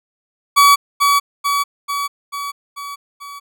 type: tone with echo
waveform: 40% pulse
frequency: 1138 Hz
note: C#6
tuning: 45 cents sharp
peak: -6 dBFS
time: 0.56-0.76 s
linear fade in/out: 20 ms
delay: 440 ms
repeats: 6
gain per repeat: -4 dB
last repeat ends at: 3.4 s
effects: none